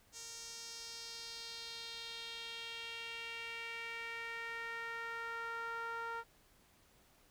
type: tone with band-pass filter sweep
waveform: sawtooth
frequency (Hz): 461.6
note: A#4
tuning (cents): -17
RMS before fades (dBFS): -45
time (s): 0.12-6.24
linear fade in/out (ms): 50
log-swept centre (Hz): 6500 to 1200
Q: 2.8
effects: pink hiss -68 dBFS RMS until 7.3 s